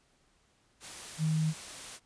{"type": "tone in noise", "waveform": "sine", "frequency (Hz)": 157.6, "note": "D#3", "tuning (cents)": 23, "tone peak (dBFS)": -26, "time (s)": [1.18, 1.54], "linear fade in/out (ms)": 50, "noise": "white", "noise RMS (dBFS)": -44, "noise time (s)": [0.8, 2], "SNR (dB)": 15, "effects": ["pink hiss -69 dBFS RMS until 2.05 s", "resampled to 22050 Hz"]}